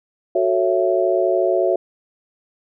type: chord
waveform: sine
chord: F# minor seventh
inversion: none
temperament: just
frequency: 370 / 444 / 555 / 666 Hz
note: F#4 / A4 / C#5 / E5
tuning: 0 / +16 / +2 / +18 cents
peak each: -19 / -25 / -21 / -19 dBFS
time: 0.35-1.76 s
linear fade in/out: 5 ms
effects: none